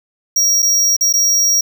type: tone with dropouts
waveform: square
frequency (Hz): 5660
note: F8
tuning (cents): +22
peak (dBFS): -11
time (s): 0.36-1.61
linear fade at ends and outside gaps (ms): 5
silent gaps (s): 0.622-0.626 / 0.966-1.009 / 1.127-1.137
effects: 8-bit